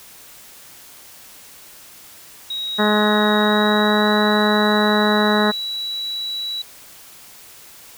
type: tone with pitch glide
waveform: sine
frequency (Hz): 3810 to 3919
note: A#7 to B7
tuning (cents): +37 to -14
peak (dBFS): -23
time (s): 2.5-6.62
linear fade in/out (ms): 5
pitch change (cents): +49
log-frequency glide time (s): 3.38-4.09
type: harmonic tone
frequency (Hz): 210.7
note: G#3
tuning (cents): +25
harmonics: 1 / 2 / 3 / 4 / 5 / 6 / 7 / 8 / 9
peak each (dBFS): -18 / -21 / -23 / -24 / -25 / -26 / -26 / -27 / -28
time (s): 2.78-5.52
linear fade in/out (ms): 20
effects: white hiss -43 dBFS RMS until 7.97 s